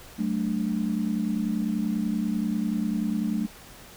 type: chord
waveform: sine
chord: D major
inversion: first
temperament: equal with one note detuned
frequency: 189.76 / 220 / 293.7 Hz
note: F#3 / A3 / D4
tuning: +44 / 0 / 0 cents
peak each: -29 / -26 / -32 dBFS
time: 0.18-3.47 s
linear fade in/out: 20 ms
effects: pink hiss -47 dBFS RMS until 3.96 s